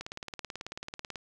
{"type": "click train", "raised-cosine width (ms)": 0.2, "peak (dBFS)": -21, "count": 22, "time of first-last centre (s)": [0.01, 1.158], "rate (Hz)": 18.3, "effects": []}